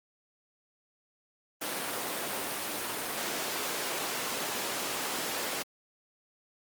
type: high-pass noise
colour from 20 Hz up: pink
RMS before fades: -34 dBFS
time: 1.61-5.63 s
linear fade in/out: 10 ms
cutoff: 340 Hz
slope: 12 dB/octave
effects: Opus 32 kbps